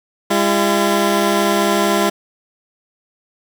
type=tone pair together; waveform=15% pulse; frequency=202.3 / 340.2 Hz; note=G#3 / F4; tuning=-45 / -45 cents; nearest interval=major sixth; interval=900 cents; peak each=-10 dBFS; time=0.3-2.1 s; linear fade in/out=10 ms; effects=7-bit